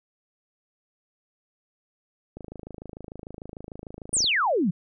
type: click train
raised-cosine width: 2 ms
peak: -25 dBFS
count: 51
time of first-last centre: 2.37-4.243 s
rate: 26.7 Hz
type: exponential sweep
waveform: sine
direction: down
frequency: 9850 to 155.56 Hz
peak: -20 dBFS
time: 4.13-4.71 s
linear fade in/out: 10 ms
effects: none